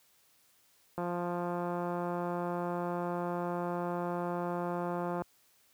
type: click train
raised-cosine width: 1 ms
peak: -22 dBFS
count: 743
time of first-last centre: 0.98-5.22 s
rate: 175 Hz
effects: white hiss -67 dBFS RMS until 5.73 s + high-pass 60 Hz 12 dB/octave